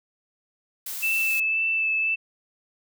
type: noise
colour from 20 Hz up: blue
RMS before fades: -33 dBFS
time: 0.86-1.4 s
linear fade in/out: 5 ms
type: tone with vibrato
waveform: sine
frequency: 2637 Hz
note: E7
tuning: in tune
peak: -21 dBFS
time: 1.02-2.16 s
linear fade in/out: 20 ms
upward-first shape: sine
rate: 1.9 Hz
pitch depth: 15 cents each way
effects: none